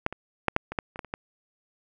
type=clicks; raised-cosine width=0.5 ms; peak=-9 / -21 / -6 / -6 / -19 / -11 / -24 / -17 / -28 / -16 dBFS; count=10; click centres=0.064 / 0.126 / 0.483 / 0.564 / 0.72 / 0.788 / 0.959 / 0.992 / 1.047 / 1.139 s; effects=none